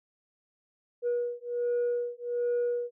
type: beating tone pair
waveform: sine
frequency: 481.5 / 482.8 Hz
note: B4 / B4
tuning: -44 / -39 cents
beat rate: 1.3 Hz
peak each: -29 dBFS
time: 1.02-2.91 s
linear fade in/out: 50 ms
effects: tanh soft clip ceiling -23 dBFS